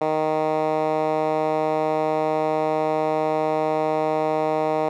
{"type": "tone with band-pass filter", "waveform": "10% pulse", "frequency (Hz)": 155.56, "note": "D#3", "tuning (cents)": 0, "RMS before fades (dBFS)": -22, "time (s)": [0.01, 4.89], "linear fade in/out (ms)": 5, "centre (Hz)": 650, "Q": 1.3, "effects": []}